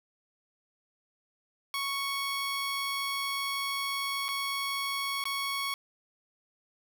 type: tone with dropouts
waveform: 15% pulse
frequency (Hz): 1108.7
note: C#6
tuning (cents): 0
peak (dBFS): -24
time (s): 1.74-5.74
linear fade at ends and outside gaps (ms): 1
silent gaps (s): 4.283-4.288 / 5.24-5.254
effects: none